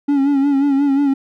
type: tone with vibrato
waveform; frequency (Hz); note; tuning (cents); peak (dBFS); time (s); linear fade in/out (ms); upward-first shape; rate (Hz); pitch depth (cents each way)
triangle; 279.1; C#4; +12; -10; 0.08-1.14; 10; sine; 5.6; 57
effects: none